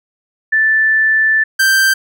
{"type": "tone pair in turn", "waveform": ["sine", "45% pulse"], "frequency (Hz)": [1760, 1568], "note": ["A6", "G6"], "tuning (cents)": [0, 0], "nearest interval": "major second", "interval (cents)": 200, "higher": "first", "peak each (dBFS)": -9, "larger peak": "neither", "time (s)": [[0.52, 1.44], [1.59, 1.94]], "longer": "first", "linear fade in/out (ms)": 10, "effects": []}